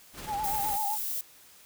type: noise with tremolo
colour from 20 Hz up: pink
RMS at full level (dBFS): -40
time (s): 0.13-0.79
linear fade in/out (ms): 50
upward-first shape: triangle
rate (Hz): 20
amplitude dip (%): 40
type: tone with vibrato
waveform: sine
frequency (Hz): 830.6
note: G#5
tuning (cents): 0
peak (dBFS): -29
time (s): 0.26-0.98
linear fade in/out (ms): 50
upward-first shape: sine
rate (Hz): 7.8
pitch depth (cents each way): 70
type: noise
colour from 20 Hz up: violet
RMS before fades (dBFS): -33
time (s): 0.44-1.21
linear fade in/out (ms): 2
effects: white hiss -55 dBFS RMS until 1.65 s